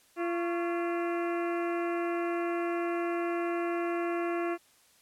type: harmonic tone with a mistuned harmonic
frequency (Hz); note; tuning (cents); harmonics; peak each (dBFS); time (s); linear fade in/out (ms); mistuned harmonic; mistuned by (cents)
343; F4; -31; 1 / 2 / 3 / 4 / 5 / 6 / 7 / 8; -30 / -36 / -40 / -42 / -44 / -46 / -47 / -48; 0.16-4.58; 50; 3; +120
effects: white hiss -63 dBFS RMS until 5.01 s + low-pass 12000 Hz 12 dB/octave